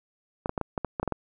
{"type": "clicks", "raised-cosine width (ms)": 1, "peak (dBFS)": -14, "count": 10, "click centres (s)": [0.459, 0.494, 0.578, 0.613, 0.778, 0.847, 0.998, 1.03, 1.077, 1.123], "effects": []}